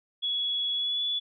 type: tone with pitch glide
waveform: sine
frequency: 3370 to 3431 Hz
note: G#7 to A7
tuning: +25 to -44 cents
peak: -26 dBFS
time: 0.22-1.2 s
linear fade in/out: 20 ms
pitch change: +31 cents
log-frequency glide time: 0.74-1.02 s
effects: none